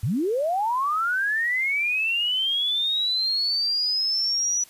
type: linear sweep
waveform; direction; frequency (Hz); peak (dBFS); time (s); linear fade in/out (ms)
sine; up; 87.31 to 5920; -21; 0.03-4.64; 5
effects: white hiss -51 dBFS RMS until 4.69 s + resampled to 32000 Hz